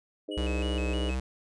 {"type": "harmonic tone", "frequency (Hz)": 102.2, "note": "G#2", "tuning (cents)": -27, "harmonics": [3, 4, 5, 6], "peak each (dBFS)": [-36, -38, -40, -42], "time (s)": [0.28, 1.11], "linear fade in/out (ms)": 10}
{"type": "tone with vibrato", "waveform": "triangle", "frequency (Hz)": 2738, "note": "F7", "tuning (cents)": -35, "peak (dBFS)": -37, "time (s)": [0.31, 1.15], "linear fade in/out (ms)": 10, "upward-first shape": "square", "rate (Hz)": 3.2, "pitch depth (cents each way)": 110}
{"type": "tone with pitch glide", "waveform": "square", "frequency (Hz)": [65.2, 64.38], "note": ["C2", "C2"], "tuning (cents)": [-5, -27], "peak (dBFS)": -29, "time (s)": [0.37, 1.2], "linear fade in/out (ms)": 5, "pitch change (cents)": -22, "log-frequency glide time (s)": [0.61, 0.86]}
{"effects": ["resampled to 22050 Hz"]}